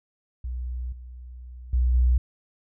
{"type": "tone with level steps", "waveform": "sine", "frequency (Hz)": 61.74, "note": "B1", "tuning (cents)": 0, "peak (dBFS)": [-28, -38, -18, -16], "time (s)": [0.44, 2.18], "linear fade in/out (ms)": 5, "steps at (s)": [0.92, 1.73, 1.94], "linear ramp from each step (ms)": 5, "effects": []}